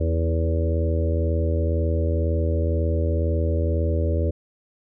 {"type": "harmonic tone with a mistuned harmonic", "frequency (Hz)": 82, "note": "E2", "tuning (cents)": -9, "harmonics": [1, 2, 3, 4, 5, 6, 7], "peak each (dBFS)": [-20, -34, -34, -31, -32, -31, -31], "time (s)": [0, 4.31], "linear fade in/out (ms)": 10, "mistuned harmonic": 4, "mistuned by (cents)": -28, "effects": []}